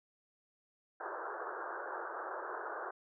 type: band-pass noise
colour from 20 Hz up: white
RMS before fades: -42 dBFS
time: 1-2.91 s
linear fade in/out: 5 ms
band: 340 to 1600 Hz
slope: 96 dB/octave
effects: none